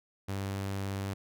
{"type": "tone", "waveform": "sawtooth", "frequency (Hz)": 98, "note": "G2", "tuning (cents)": 0, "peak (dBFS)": -29, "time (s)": [0.28, 1.14], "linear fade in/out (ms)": 10, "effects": []}